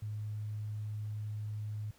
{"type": "tone", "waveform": "sine", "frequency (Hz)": 106.1, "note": "G#2", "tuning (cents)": 38, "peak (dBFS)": -36, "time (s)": [0.02, 1.91], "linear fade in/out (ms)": 5, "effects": ["pink hiss -65 dBFS RMS until 1.98 s"]}